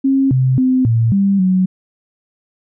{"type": "tone with pitch steps", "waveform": "sine", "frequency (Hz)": [270.1, 129.9, 257.4, 114.5, 197.4, 185.8], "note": ["C#4", "C3", "C4", "A#2", "G3", "F#3"], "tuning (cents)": [-45, -12, -28, -31, 12, 7], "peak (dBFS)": -10, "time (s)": [0.04, 1.66], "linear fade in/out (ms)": 10, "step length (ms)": 270, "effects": []}